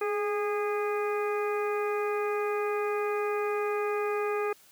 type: harmonic tone with a mistuned harmonic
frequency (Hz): 410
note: G#4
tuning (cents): -22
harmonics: 1 / 2 / 3 / 4 / 5 / 6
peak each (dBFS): -28 / -37 / -35 / -42 / -43 / -41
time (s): 0.01-4.53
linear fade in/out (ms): 5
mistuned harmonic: 1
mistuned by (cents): +35
effects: white hiss -58 dBFS RMS until 4.71 s + high-pass 60 Hz 12 dB/octave